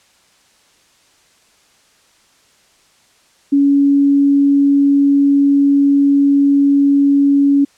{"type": "tone", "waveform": "sine", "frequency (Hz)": 281, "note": "C#4", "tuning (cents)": 24, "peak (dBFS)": -8, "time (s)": [3.52, 7.65], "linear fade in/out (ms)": 10, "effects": ["white hiss -53 dBFS RMS until 7.77 s", "low-pass 8000 Hz 12 dB/octave"]}